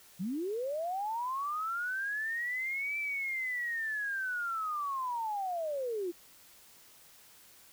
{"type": "linear two-way sweep", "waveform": "sine", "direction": "up then down", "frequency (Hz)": [164.81, 2340, 331.1], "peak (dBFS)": -32, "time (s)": [0.19, 6.12], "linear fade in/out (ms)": 20, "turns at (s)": 2.98, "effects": ["white hiss -58 dBFS RMS until 7.72 s"]}